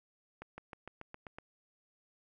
accelerating click train, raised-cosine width 0.5 ms, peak -30 dBFS, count 8, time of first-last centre 0.42-1.385 s, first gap 160 ms, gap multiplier 0.95, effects none

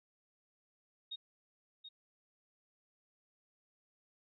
sine tone with echo, 3729 Hz, A#7, in tune, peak -40 dBFS, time 1.11-1.16 s, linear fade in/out 10 ms, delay 730 ms, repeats 1, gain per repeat -8 dB, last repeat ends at 1.89 s, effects none

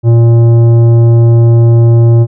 sine tone with tanh clipping, 116.54 Hz, A#2, in tune, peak -4 dBFS, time 0.03-2.27 s, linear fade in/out 50 ms, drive 11 dB, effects none

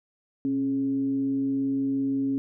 sine tone with frequency modulation, 272.6 Hz, C#4, 29 cents flat, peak -23 dBFS, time 0.45-2.38 s, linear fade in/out 0 ms, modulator 147 Hz, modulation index 0.27, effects none

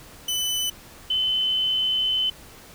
sawtooth / sine tone pair in turn, 3003 / 3043 Hz, F#7 / F#7, +25 / +48 cents, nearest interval unison, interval 23 cents, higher second, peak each -20 dBFS, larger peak neither, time 0.28-0.7 / 1.1-2.3 s, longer second, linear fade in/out 5 ms, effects pink hiss -46 dBFS RMS until 2.74 s

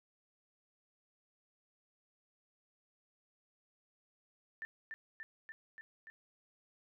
sine tone with echo, 1780 Hz, A6, 20 cents sharp, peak -40 dBFS, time 4.62-4.65 s, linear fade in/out 0 ms, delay 290 ms, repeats 5, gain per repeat -2 dB, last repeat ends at 6.1 s, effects none

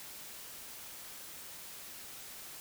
silence, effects white hiss -48 dBFS RMS until 2.6 s

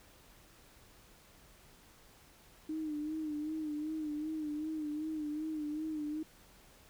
sine tone with vibrato, 306.3 Hz, D#4, 27 cents flat, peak -35 dBFS, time 2.69-6.23 s, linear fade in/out 5 ms, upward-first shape sine, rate 2.6 Hz, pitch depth 56 cents each way, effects added 42 Hz sine -68 dBFS peak until 6.89 s + pink hiss -61 dBFS RMS until 6.89 s

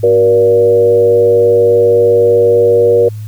sine tone with frequency modulation, 474.1 Hz, A#4, 29 cents sharp, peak -5 dBFS, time 0.03-3.09 s, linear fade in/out 10 ms, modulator 100 Hz, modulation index 0.74, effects added 107 Hz sine -21 dBFS peak until 3.27 s + white hiss -45 dBFS RMS until 3.27 s

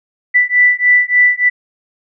sine beating tone pair, 1975.5 / 1978.9 Hz, B6 / B6, 0 / +3 cents, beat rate 3.4 Hz, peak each -11 dBFS, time 0.34-1.5 s, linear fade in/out 20 ms, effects none

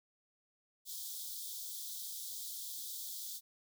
white high-pass noise, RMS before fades -44 dBFS, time 0.85-3.41 s, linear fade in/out 50 ms, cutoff 3300 Hz, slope 96 dB/octave, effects none

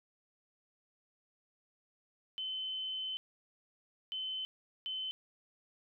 sine tone bursts at uneven times, 3055 Hz, G7, 45 cents flat, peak -36 dBFS, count 3, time 2.38-3.17 / 4.12-4.45 / 4.86-5.11 s, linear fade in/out 0 ms, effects none

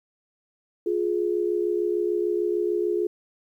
sine tone pair together, 352.6 / 419.3 Hz, F4 / G#4, +17 / +17 cents, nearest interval minor third, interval 300 cents, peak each -24 / -25 dBFS, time 0.86-3.07 s, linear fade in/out 5 ms, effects 10-bit

